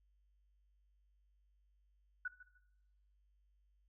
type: tone with echo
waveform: sine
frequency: 1480 Hz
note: F#6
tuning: in tune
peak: -37 dBFS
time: 2.25-2.28 s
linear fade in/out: 5 ms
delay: 150 ms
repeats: 2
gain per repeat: -15 dB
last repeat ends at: 2.58 s
effects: noise-tail reverb RT60 0.9 s tail -17 dB re dry + added 50 Hz sine -70 dBFS peak until 3.88 s